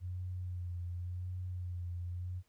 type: tone with vibrato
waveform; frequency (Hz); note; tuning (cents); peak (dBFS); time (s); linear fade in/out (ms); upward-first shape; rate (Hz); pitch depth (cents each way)
sine; 89.4; F2; +41; -37; 0-2.43; 50; sine; 0.9; 33
effects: pink hiss -75 dBFS RMS until 2.48 s